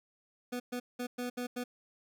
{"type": "tone bursts at uneven times", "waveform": "25% pulse", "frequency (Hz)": 246.2, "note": "B3", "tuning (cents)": -5, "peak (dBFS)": -31, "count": 6, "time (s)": [[0.52, 0.6], [0.72, 0.8], [0.99, 1.07], [1.18, 1.3], [1.37, 1.47], [1.56, 1.64]], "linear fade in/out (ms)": 10, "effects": []}